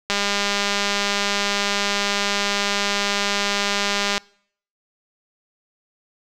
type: click train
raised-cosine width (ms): 0.2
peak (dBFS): -4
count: 825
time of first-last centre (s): 0.1-4.179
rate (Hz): 202
effects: noise-tail reverb RT60 0.6 s tail -25 dB re dry